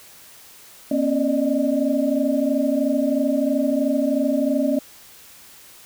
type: tone cluster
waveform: sine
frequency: 240.3 / 273.4 / 592 / 615 Hz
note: B3 / C#4 / D5 / D#5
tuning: -47 / -24 / +14 / -20 cents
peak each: -24 / -20 / -25 / -26 dBFS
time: 0.91-4.79 s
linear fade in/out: 5 ms
effects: white hiss -46 dBFS RMS until 5.85 s